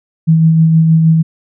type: tone with tremolo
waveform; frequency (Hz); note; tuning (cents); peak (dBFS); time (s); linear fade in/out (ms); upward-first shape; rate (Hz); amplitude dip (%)
sine; 161.5; E3; -35; -4; 0.27-1.23; 20; sine; 6.4; 30
effects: none